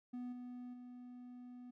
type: tone with level steps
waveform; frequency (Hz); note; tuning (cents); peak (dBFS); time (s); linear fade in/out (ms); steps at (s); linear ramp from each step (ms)
triangle; 246.9; B3; 0; -40 / -44 / -48; 0.13-1.71; 10; 0.32 / 0.73; 10
effects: none